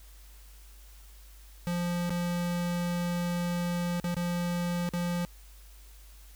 square tone with dropouts, 174.61 Hz, F3, in tune, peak -29 dBFS, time 1.67-5.25 s, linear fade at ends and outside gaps 0 ms, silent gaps 2.095-2.105 / 3.999-4.042 / 4.144-4.167 / 4.89-4.936 s, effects added 50 Hz sine -49 dBFS peak until 6.35 s + white hiss -58 dBFS RMS until 6.35 s

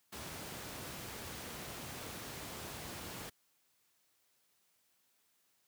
pink noise, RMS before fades -45 dBFS, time 0.12-3.3 s, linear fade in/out 10 ms, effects white hiss -75 dBFS RMS until 5.67 s + high-pass 80 Hz 12 dB/octave

